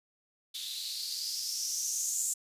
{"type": "noise with band-pass filter sweep", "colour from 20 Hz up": "violet", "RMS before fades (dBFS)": -35, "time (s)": [0.54, 2.34], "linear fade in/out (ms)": 10, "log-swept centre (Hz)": [3600, 7400], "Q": 6.2, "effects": ["resampled to 32000 Hz"]}